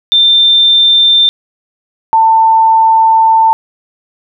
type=tone pair in turn; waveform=sine; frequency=3580 / 893.3 Hz; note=A7 / A5; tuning=+29 / +26 cents; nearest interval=2 octaves; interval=2403 cents; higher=first; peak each=-4 dBFS; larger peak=neither; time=0.12-1.29 / 2.13-3.53 s; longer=second; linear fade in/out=0 ms; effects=none